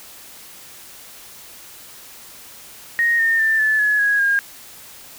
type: tone with pitch steps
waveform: sine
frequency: 1867 / 1823.3 / 1780.6 / 1739 / 1698.3 / 1658.5 / 1619.7 Hz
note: A#6 / A#6 / A6 / A6 / G#6 / G#6 / G#6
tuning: +2 / -39 / +20 / -21 / +38 / -3 / -44 cents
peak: -14 dBFS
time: 2.99-4.39 s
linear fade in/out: 0 ms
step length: 200 ms
effects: white hiss -41 dBFS RMS until 5.18 s